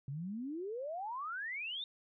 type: exponential sweep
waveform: sine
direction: up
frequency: 130.81 to 3721 Hz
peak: -38 dBFS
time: 0.08-1.84 s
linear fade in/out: 2 ms
effects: none